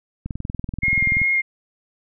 click train, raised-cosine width 5 ms, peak -15 dBFS, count 21, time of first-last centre 0.26-1.217 s, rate 20.9 Hz
sine tone with vibrato, 2135 Hz, C7, 34 cents sharp, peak -16 dBFS, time 0.82-1.42 s, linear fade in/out 20 ms, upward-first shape square, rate 2.8 Hz, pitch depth 9 cents each way
effects none

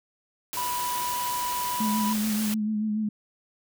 white noise, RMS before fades -33 dBFS, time 0.53-2.54 s, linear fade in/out 0 ms
triangle tone, 983 Hz, B5, 8 cents flat, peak -26 dBFS, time 0.57-2.13 s, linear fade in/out 2 ms
sine tone with vibrato, 213.9 Hz, A3, 49 cents flat, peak -24 dBFS, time 1.8-3.09 s, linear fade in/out 5 ms, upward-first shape sine, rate 6.9 Hz, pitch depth 35 cents each way
effects none

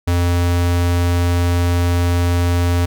square tone, 87.31 Hz, F2, in tune, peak -14 dBFS, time 0.07-2.86 s, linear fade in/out 10 ms, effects none

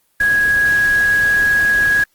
sine tone in noise, 1659 Hz, G#6, 2 cents flat, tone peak -11 dBFS, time 0.2-2.04 s, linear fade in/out 5 ms, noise pink, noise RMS -29 dBFS, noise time 0.2-2.04 s, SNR +15 dB, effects white hiss -61 dBFS RMS until 2.14 s + Opus 24 kbps

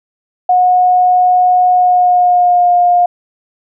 sine tone with pitch glide, 727 to 708.8 Hz, F#5 to F5, -31 to +25 cents, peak -6 dBFS, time 0.49-3.06 s, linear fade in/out 5 ms, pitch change -44 cents, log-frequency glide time 1.71-2.72 s, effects none

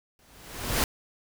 pink noise with exponential growth, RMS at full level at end -22 dBFS, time 0.19-0.84 s, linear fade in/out 1 ms, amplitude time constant 140 ms, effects none

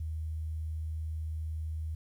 sine tone, 78.9 Hz, D#2, 25 cents sharp, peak -33 dBFS, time 0-1.95 s, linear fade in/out 5 ms, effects 11-bit

